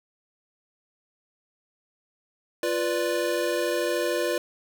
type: chord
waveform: square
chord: B diminished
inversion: second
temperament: equal with one note detuned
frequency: 348.2 / 493.9 / 587.3 Hz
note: F4 / B4 / D5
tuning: -5 / 0 / 0 cents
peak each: -29 dBFS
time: 2.63-4.38 s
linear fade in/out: 2 ms
effects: none